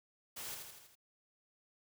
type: noise with echo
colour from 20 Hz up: white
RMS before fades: -45 dBFS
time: 0.36-0.55 s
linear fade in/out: 10 ms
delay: 81 ms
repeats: 5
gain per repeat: -4 dB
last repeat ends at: 0.955 s
effects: none